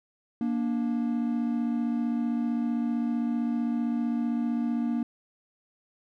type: tone pair together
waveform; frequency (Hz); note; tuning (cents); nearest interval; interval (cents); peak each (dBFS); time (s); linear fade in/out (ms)
triangle; 235.4 / 290.9; A#3 / D4; +17 / -16; major third; 367; -24 / -30; 0.41-5.03; 2
effects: none